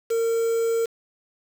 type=tone with quantisation; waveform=triangle; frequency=458 Hz; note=A#4; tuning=31 cents flat; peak=-18 dBFS; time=0.1-0.86 s; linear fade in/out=10 ms; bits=6; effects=none